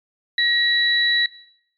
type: tone pair together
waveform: sine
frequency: 1900 / 3927 Hz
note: A#6 / B7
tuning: +33 / -11 cents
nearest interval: octave + minor second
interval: 1256 cents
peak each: -19 dBFS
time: 0.38-1.26 s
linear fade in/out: 2 ms
effects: noise-tail reverb RT60 0.7 s tail -19 dB re dry + MP3 96 kbps